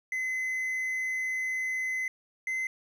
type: tone pair in turn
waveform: triangle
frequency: 2039 / 2056 Hz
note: C7 / C7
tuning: -45 / -31 cents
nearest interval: unison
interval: 14 cents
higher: second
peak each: -27 dBFS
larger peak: neither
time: 0.12-2.08 / 2.47-2.67 s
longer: first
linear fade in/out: 2 ms
effects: none